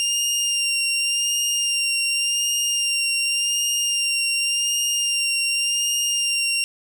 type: tone with vibrato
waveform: 20% pulse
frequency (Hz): 2794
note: F7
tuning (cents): 0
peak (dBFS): -14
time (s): 0-6.64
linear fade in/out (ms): 0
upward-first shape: sine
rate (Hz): 0.88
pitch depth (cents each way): 21
effects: none